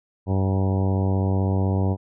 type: harmonic tone with a mistuned harmonic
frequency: 95.9 Hz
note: G2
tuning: 37 cents flat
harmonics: 1 / 2 / 3 / 4 / 5 / 6 / 7 / 8 / 9 / 10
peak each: -20 / -26 / -30 / -32 / -34 / -36 / -37 / -38 / -39 / -40 dBFS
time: 0.26-1.97 s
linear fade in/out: 50 ms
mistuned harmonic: 9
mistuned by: -23 cents
effects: none